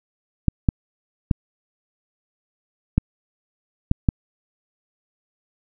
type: clicks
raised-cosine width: 5 ms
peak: -3 dBFS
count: 6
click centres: 0.483 / 0.688 / 1.312 / 2.98 / 3.914 / 4.088 s
effects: none